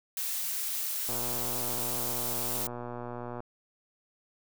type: noise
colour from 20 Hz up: blue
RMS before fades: -33 dBFS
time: 0.17-2.67 s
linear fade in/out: 2 ms
type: click train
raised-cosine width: 1 ms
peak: -25 dBFS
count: 281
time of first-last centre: 1.09-3.404 s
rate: 121 Hz
effects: none